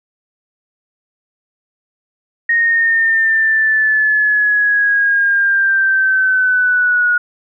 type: linear sweep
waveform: sine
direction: down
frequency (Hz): 1864.7 to 1446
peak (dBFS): -10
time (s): 2.49-7.18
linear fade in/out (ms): 5
effects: none